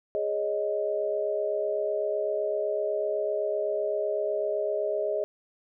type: chord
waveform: sine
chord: Ab suspended fourth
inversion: none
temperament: equal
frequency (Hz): 415.3 / 554.4 / 622.3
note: Ab4 / Db5 / Eb5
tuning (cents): 0 / 0 / 0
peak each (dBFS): -30 / -33 / -28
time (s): 0.15-5.24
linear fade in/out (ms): 0
effects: none